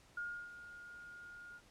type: tone with ADSR envelope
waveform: sine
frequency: 1423 Hz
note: F6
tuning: 32 cents sharp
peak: -38 dBFS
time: 0.17-1.61 s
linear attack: 5 ms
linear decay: 320 ms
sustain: -12 dB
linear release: 50 ms
effects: pink hiss -65 dBFS RMS until 1.7 s + low-pass 9000 Hz 12 dB/octave